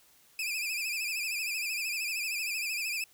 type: tone with vibrato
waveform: sawtooth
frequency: 2489 Hz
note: D#7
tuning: in tune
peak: -28 dBFS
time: 0.39-3.04 s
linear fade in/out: 2 ms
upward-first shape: sine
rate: 13 Hz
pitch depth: 96 cents each way
effects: white hiss -62 dBFS RMS until 3.13 s